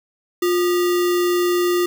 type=tone with sample-and-hold; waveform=sine; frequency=353.5 Hz; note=F4; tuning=21 cents sharp; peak=-15 dBFS; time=0.42-1.86 s; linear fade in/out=5 ms; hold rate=1575 Hz; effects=none